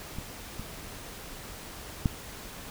clicks, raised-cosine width 5 ms, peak -23 / -25 / -11 dBFS, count 3, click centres 0.186 / 0.596 / 2.058 s, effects pink hiss -43 dBFS RMS until 2.7 s

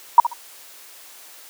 sine tone with echo, 950 Hz, A#5, 33 cents sharp, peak -3 dBFS, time 0.18-0.2 s, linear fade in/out 2 ms, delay 67 ms, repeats 2, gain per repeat -13 dB, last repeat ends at 0.334 s, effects white hiss -44 dBFS RMS until 1.49 s + high-pass 400 Hz 12 dB/octave

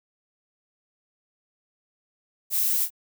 violet noise with echo, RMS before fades -24 dBFS, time 2.5-2.88 s, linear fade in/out 50 ms, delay 25 ms, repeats 1, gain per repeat -8 dB, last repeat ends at 2.905 s, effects none

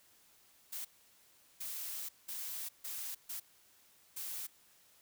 blue noise bursts at uneven times, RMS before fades -42 dBFS, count 6, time 0.72-0.85 / 1.6-2.09 / 2.28-2.69 / 2.84-3.15 / 3.29-3.4 / 4.16-4.47 s, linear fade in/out 10 ms, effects white hiss -66 dBFS RMS until 5.01 s

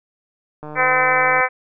click train, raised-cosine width 1 ms, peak -20 dBFS, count 118, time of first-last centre 0.63-1.405 s, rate 151 Hz
harmonic tone, 255.4 Hz, C4, 42 cents flat, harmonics 2 / 3 / 4 / 5 / 6 / 7 / 8 / 9, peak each -22 / -22 / -22 / -22 / -22 / -22 / -22 / -22 dBFS, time 0.75-1.49 s, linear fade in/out 50 ms
effects none

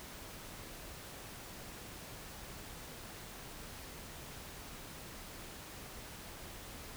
silence, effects pink hiss -49 dBFS RMS until 6.96 s

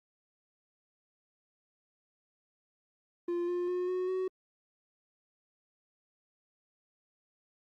triangle tone with pitch steps, 347.5 / 353.8 / 360.2 / 366.7 / 373.3 Hz, F4 / F4 / F#4 / F#4 / F#4, -9 / +23 / -46 / -15 / +15 cents, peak -28 dBFS, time 3.28-4.28 s, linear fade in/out 5 ms, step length 200 ms, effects Opus 24 kbps

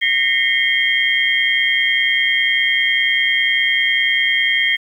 sine tone cluster, 1847 / 2035 / 2165 / 3200 Hz, A#6 / C7 / C#7 / G7, -16 / -49 / -41 / +35 cents, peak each -19 dBFS, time 0.01-4.77 s, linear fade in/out 20 ms, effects 8-bit

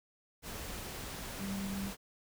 sine tone in noise, 196 Hz, G3, in tune, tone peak -36 dBFS, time 1.38-1.92 s, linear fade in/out 50 ms, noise pink, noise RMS -43 dBFS, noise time 0.42-1.97 s, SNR +4 dB, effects none

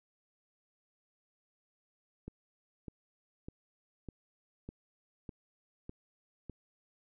click train, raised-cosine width 3 ms, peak -30 dBFS, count 8, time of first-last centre 2.28-6.497 s, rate 1.66 Hz, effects none

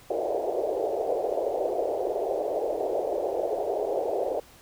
pink band-pass noise, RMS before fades -28 dBFS, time 0.1-4.4 s, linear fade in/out 5 ms, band 380 to 720 Hz, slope 48 dB/octave, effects pink hiss -53 dBFS RMS until 4.61 s

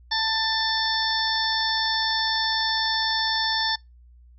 harmonic tone, 888 Hz, A5, 16 cents sharp, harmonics 1 / 2 / 4 / 5 / 6, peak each -28 / -28 / -28 / -28 / -28 dBFS, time 0.11-3.76 s, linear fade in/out 10 ms, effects noise-tail reverb RT60 0.2 s tail -25 dB re dry + added 60 Hz sine -48 dBFS peak until 4.38 s

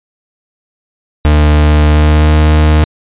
40% pulse tone with pitch glide, 75.2 to 76.69 Hz, D2 to D#2, +42 to -24 cents, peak -4 dBFS, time 1.25-2.84 s, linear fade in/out 0 ms, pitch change +34 cents, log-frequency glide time 1.82-2.35 s, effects resampled to 8000 Hz

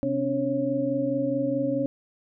sine tone cluster, 131.3 / 261.7 / 286.4 / 549 Hz, C3 / C4 / D4 / C#5, +6 / 0 / -43 / -17 cents, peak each -35 / -29 / -27 / -27 dBFS, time 0.03-1.86 s, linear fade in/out 0 ms, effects none

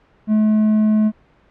triangle tone, 214.8 Hz, A3, 41 cents flat, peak -10 dBFS, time 0.27-1.12 s, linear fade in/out 50 ms, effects pink hiss -54 dBFS RMS until 1.5 s + low-pass 2000 Hz 12 dB/octave

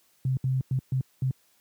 sine tone bursts at uneven times, 130.81 Hz, C3, in tune, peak -22 dBFS, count 5, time 0.25-0.37 / 0.44-0.61 / 0.71-0.79 / 0.92-1.01 / 1.22-1.31 s, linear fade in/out 2 ms, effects white hiss -65 dBFS RMS until 1.6 s + high-pass 80 Hz 12 dB/octave

